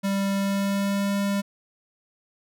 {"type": "tone with pitch glide", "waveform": "square", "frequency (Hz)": [197, 199.87], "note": ["G3", "G3"], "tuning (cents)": [9, 34], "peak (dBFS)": -23, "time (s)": [0.03, 1.42], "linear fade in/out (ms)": 20, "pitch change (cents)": 25, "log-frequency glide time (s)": [0.35, 1.15], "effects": []}